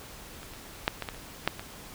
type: clicks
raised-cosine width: 0.3 ms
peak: -27 / -30 / -7 / -16 / -17 / -29 / -7 / -21 dBFS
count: 8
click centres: 0.431 / 0.536 / 0.879 / 1.023 / 1.088 / 1.146 / 1.476 / 1.595 s
effects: pink hiss -46 dBFS RMS until 1.94 s